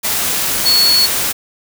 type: tone in noise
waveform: sine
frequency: 4391 Hz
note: C#8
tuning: 17 cents flat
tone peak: -9 dBFS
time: 0.65-1.07 s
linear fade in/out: 20 ms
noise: white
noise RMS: -17 dBFS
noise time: 0.03-1.33 s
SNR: +5 dB
effects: none